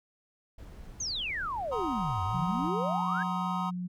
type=noise; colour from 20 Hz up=brown; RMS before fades=-46 dBFS; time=0.58-2.69 s; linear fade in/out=5 ms
type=exponential two-way sweep; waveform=sine; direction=down then up; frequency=6645 to 87.31 to 1709 Hz; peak=-31 dBFS; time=1-3.23 s; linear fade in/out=5 ms; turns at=2.23 s
type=chord; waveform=triangle; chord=C half-diminished seventh; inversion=second; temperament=just; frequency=753.5 / 941.9 / 1046.5 / 1255.8 Hz; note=Gb5 / Bb5 / C6 / Eb6; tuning=+31 / +18 / 0 / +16 cents; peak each=-36 / -34 / -35 / -34 dBFS; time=1.71-3.71 s; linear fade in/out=20 ms
type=tone with pitch glide; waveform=sine; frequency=177 to 179.37 Hz; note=F3 to F3; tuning=+23 to +47 cents; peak=-32 dBFS; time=2.33-3.88 s; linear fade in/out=20 ms; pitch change=+24 cents; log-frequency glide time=2.77-3.35 s
effects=none